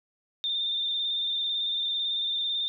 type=tone with vibrato; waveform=sine; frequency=3605 Hz; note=A7; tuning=41 cents sharp; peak=-26 dBFS; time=0.44-2.68 s; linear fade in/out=0 ms; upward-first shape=square; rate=18 Hz; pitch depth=23 cents each way; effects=none

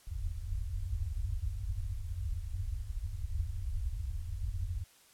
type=low-pass noise; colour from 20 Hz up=white; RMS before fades=-36 dBFS; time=0.07-4.84 s; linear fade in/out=5 ms; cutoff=100 Hz; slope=96 dB/octave; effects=white hiss -62 dBFS RMS until 5.13 s + low-pass 12000 Hz 12 dB/octave

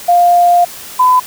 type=tone pair in turn; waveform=sine; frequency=702 / 1006.8 Hz; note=F5 / B5; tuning=+9 / +33 cents; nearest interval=tritone; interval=624 cents; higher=second; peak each=-5 dBFS; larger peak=neither; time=0.08-0.65 / 0.99-1.2 s; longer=first; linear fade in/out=10 ms; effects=white hiss -30 dBFS RMS until 1.26 s

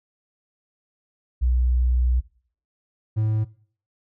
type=tone pair in turn; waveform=sine / triangle; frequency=61.74 / 108.71 Hz; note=B1 / A2; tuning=0 / -20 cents; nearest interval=minor seventh; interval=980 cents; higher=second; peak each=-17 dBFS; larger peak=neither; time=1.41-2.21 / 3.16-3.45 s; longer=first; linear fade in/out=20 ms; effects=noise-tail reverb RT60 0.5 s tail -20 dB re dry

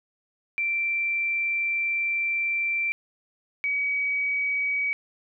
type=tone pair in turn; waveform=sine; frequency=2349 / 2269 Hz; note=D7 / C#7; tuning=0 / +40 cents; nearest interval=minor second; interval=60 cents; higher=first; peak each=-23 dBFS; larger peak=neither; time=0.58-2.92 / 3.64-4.93 s; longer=first; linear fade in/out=0 ms; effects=none

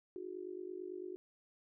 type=tone with amplitude modulation; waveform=sine; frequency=365.4 Hz; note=F#4; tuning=22 cents flat; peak=-38 dBFS; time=0.16-1.16 s; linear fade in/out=0 ms; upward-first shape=sine; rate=49 Hz; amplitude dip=90%; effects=none

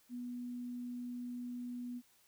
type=tone; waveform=sine; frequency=244.5 Hz; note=B3; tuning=17 cents flat; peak=-40 dBFS; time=0.09-2.02 s; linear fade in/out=50 ms; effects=white hiss -69 dBFS RMS until 2.27 s

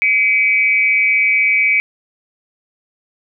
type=tone with amplitude modulation; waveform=sine; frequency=2286 Hz; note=D7; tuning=47 cents flat; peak=-7 dBFS; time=0.02-1.8 s; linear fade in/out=0 ms; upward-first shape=sine; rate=216 Hz; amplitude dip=80%; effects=none

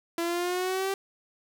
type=exponential sweep; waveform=sawtooth; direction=up; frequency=335.5 to 392 Hz; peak=-23 dBFS; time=0.18-0.94 s; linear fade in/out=2 ms; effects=10-bit

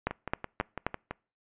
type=two click trains; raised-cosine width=0.5 ms; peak=-19 / -12 dBFS; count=7 / 4; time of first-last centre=0.11-1.11 / 0.07-0.866 s; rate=6 / 3.77 Hz; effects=noise-tail reverb RT60 0.4 s tail -26 dB re dry + resampled to 8000 Hz

